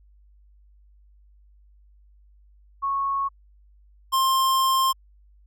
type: tone pair in turn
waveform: sine / square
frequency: 1102 / 1057.6 Hz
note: C#6 / C6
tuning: -11 / +18 cents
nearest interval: minor second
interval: 71 cents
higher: first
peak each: -22 / -19 dBFS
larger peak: second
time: 2.82-3.29 / 4.12-4.93 s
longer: second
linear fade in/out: 20 ms
effects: added 50 Hz sine -52 dBFS peak until 5.46 s